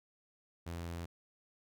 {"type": "tone", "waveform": "sawtooth", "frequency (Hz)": 85, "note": "F2", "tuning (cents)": -46, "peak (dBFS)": -36, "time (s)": [0.66, 1.06], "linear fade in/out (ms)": 10, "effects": []}